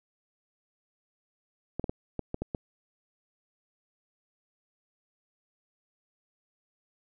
clicks, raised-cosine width 2 ms, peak -18 dBFS, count 7, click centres 1.796 / 1.842 / 1.895 / 2.193 / 2.344 / 2.42 / 2.548 s, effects none

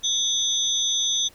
sine tone cluster, 3408 / 3667 / 6100 Hz, G#7 / A#7 / G8, +44 / -29 / -48 cents, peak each -25 dBFS, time 0.03-1.29 s, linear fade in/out 20 ms, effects pink hiss -53 dBFS RMS until 1.34 s

